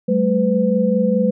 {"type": "tone cluster", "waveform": "sine", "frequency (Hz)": [191.1, 215.9, 503], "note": ["G3", "A3", "B4"], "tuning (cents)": [-44, -33, 32], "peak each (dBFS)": -18, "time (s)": [0.08, 1.31], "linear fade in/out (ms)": 10, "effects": []}